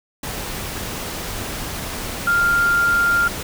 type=tone in noise; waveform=sine; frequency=1396.9 Hz; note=F6; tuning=in tune; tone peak=-14 dBFS; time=2.27-3.28 s; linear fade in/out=5 ms; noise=pink; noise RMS=-28 dBFS; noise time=0.23-3.43 s; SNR=+11 dB; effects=none